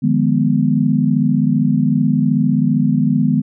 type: chord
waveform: sine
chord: F half-diminished seventh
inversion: third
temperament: equal with one note detuned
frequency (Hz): 152.01 / 174.61 / 207.7 / 246.9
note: Eb3 / F3 / Ab3 / Cb4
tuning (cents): -40 / 0 / 0 / 0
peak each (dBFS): -17 / -21 / -17 / -16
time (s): 0.02-3.42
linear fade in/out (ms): 20
effects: none